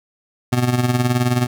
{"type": "tone with tremolo", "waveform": "25% pulse", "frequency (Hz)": 123.47, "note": "B2", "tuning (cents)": 0, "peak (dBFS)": -9, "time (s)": [0.52, 1.47], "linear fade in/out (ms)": 10, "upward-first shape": "sine", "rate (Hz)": 19, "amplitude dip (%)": 65, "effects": []}